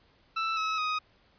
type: tone with pitch steps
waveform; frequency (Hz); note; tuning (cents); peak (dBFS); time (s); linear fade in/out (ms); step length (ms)
sawtooth; 1323 / 1290 / 1253; E6 / E6 / D#6; +6 / -38 / +12; -24; 0.36-0.99; 10; 210
effects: pink hiss -64 dBFS RMS until 1.38 s + resampled to 11025 Hz